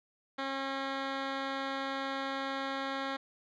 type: tone with low-pass filter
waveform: 10% pulse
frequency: 271.1 Hz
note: C#4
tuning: 38 cents flat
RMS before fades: -36 dBFS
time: 0.38-3.17 s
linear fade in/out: 10 ms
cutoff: 3100 Hz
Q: 2
effects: none